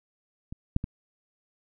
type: clicks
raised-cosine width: 5 ms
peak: -25 / -10 / -19 dBFS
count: 3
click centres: 0.525 / 0.764 / 0.841 s
effects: none